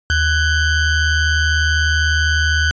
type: ring-modulated tone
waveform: square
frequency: 784 Hz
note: G5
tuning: in tune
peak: -11 dBFS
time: 0.1-2.71 s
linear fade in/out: 0 ms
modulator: 706 Hz
effects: resampled to 16000 Hz